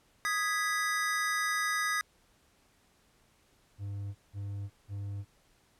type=chord; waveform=square; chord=G# minor; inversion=second; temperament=equal; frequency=1244.5 / 1661.2 / 1975.5 Hz; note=D#6 / G#6 / B6; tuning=0 / 0 / 0 cents; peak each=-34 dBFS; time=0.25-2.01 s; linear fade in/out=0 ms
type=tone bursts; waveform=triangle; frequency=100.3 Hz; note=G2; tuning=40 cents sharp; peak=-33 dBFS; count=3; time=3.78-5.25 s; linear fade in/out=50 ms; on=370 ms; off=180 ms
effects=pink hiss -67 dBFS RMS until 5.79 s + low-pass 12000 Hz 12 dB/octave